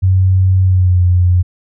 sine tone with pitch glide, 93.8 to 89.51 Hz, F#2 to F2, +24 to +43 cents, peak -7 dBFS, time 0.02-1.43 s, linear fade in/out 20 ms, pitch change -81 cents, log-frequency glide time 0.63-1.01 s, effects none

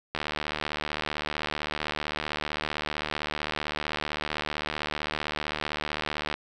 click train, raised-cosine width 0.3 ms, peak -13 dBFS, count 469, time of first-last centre 0.15-6.34 s, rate 75.6 Hz, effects none

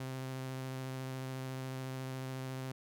sawtooth tone with vibrato, 131 Hz, C3, 2 cents sharp, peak -35 dBFS, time 0-2.72 s, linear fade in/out 5 ms, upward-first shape sine, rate 14 Hz, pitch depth 13 cents each way, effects none

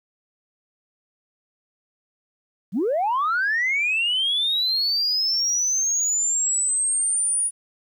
sine linear sweep, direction up, 155.5 to 9720 Hz, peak -18 dBFS, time 2.72-7.51 s, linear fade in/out 50 ms, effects tanh soft clip ceiling -16 dBFS + 10-bit

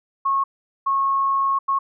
sine tone bursts at uneven times, 1093 Hz, C#6, 25 cents flat, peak -17 dBFS, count 3, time 0.25-0.44 / 0.86-1.59 / 1.68-1.79 s, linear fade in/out 10 ms, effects none

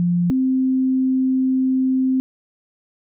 sine tone pair in turn, 174.61 / 260.7 Hz, F3 / C4, 0 / -6 cents, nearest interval perfect fifth, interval 694 cents, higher second, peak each -15 dBFS, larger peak neither, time 0-0.3 / 0.3-2.2 s, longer second, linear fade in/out 0 ms, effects none

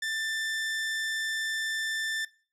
sawtooth tone, 1776 Hz, A6, 16 cents sharp, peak -26 dBFS, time 0.02-2.25 s, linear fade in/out 5 ms, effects noise-tail reverb RT60 0.4 s tail -19 dB re dry + low-pass 9000 Hz 12 dB/octave

